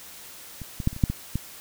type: clicks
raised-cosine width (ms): 5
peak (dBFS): -24 / -18 / -8 / -25 / -24 / -6 / -14 / -13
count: 8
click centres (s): 0.617 / 0.802 / 0.874 / 0.93 / 0.964 / 1.038 / 1.1 / 1.356
effects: white hiss -44 dBFS RMS until 1.6 s